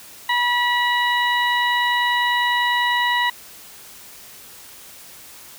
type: harmonic tone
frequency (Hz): 970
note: B5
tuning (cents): -31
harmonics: 1 / 2 / 3 / 4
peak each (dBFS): -20 / -20 / -27 / -27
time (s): 0.29-3.3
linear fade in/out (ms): 5
effects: white hiss -42 dBFS RMS until 5.58 s